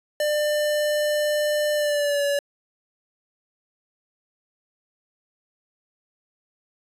square tone with pitch glide, 597 to 570 Hz, D5 to C#5, +28 to +48 cents, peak -21 dBFS, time 0.2-2.39 s, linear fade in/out 2 ms, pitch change -80 cents, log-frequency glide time 1.75-2.24 s, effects resampled to 32000 Hz

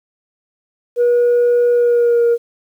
sine tone with pitch glide, 482.2 to 470.6 Hz, B4 to A#4, -41 to +16 cents, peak -8 dBFS, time 0.96-2.38 s, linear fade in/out 50 ms, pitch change -43 cents, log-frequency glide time 1.72-2.25 s, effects tanh soft clip ceiling -8 dBFS + 8-bit

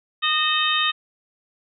harmonic tone with a mistuned harmonic, 615 Hz, D#5, 20 cents flat, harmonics 2 / 3 / 4 / 5 / 6, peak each -24 / -26 / -26 / -25 / -23 dBFS, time 0.22-0.92 s, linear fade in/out 20 ms, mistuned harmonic 4, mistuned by +88 cents, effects none

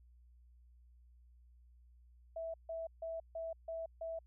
sine tone bursts, 656 Hz, E5, 9 cents flat, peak -39 dBFS, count 6, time 2.36-4.19 s, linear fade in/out 5 ms, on 180 ms, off 150 ms, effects added 60 Hz sine -60 dBFS peak until 4.26 s

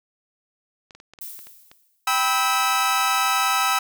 clicks, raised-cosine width 0.2 ms, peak -27 dBFS, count 10, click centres 0.908 / 0.95 / 1.001 / 1.136 / 1.188 / 1.391 / 1.47 / 1.715 / 2.076 / 2.276 s
violet noise with exponential decay, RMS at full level -33 dBFS, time 1.21-2.09 s, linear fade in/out 5 ms, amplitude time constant 190 ms
sawtooth chord, E minor, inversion first, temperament equal with one note detuned, 784 / 987.8 / 1297.4 Hz, G5 / B5 / E6, 0 / 0 / -28 cents, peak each -21 / -22 / -17 dBFS, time 2.07-3.79 s, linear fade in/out 5 ms
effects none

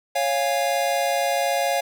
square chord, Db major, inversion none, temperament equal with one note detuned, 554.4 / 698.5 / 819.6 Hz, Db5 / F5 / Ab5, 0 / 0 / -23 cents, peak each -25 / -24 / -28 dBFS, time 0.15-1.81 s, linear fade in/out 10 ms, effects none

